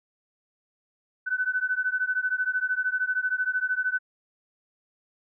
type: beating tone pair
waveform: sine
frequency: 1500 / 1513 Hz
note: F#6 / F#6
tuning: +23 / +38 cents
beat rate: 13 Hz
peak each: -27 dBFS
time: 1.26-3.99 s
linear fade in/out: 20 ms
effects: none